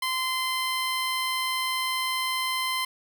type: tone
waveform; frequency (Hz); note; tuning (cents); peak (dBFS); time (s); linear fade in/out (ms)
15% pulse; 1035; C6; -19; -19; 0.02-2.85; 5
effects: none